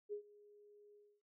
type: tone with ADSR envelope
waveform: sine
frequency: 414.1 Hz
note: G#4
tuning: 5 cents flat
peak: -39 dBFS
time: 0.09-1.22 s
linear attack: 36 ms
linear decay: 94 ms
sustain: -22 dB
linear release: 270 ms
effects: none